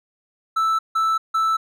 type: tone bursts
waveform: triangle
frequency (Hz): 1318.5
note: E6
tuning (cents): 0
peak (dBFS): -15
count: 3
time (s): 0.56-1.57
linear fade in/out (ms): 10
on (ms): 230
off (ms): 160
effects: none